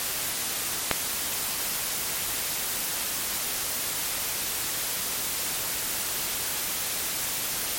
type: click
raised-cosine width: 0.3 ms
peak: -3 dBFS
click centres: 0.913 s
effects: white hiss -29 dBFS RMS until 7.78 s + MP3 64 kbps